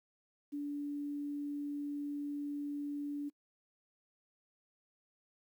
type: tone with quantisation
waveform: sine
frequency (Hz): 289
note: D4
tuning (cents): -28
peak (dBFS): -36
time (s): 0.52-3.3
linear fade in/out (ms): 20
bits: 11
effects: noise-tail reverb RT60 0.1 s tail -25 dB re dry